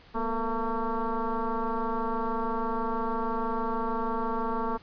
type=tone with frequency modulation; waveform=sine; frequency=444.9 Hz; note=A4; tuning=19 cents sharp; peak=-26 dBFS; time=0.14-4.78 s; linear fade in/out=20 ms; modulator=229 Hz; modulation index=3.4; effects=pink hiss -55 dBFS RMS until 4.82 s + resampled to 11025 Hz